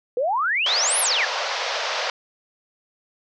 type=exponential two-way sweep; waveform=sine; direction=up then down; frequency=466.2 to 11410 to 1630 Hz; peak=-19 dBFS; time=0.17-1.25 s; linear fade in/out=2 ms; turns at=1 s
type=band-pass noise; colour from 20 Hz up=pink; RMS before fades=-26 dBFS; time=0.66-2.1 s; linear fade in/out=2 ms; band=510 to 5800 Hz; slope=48 dB/octave
effects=none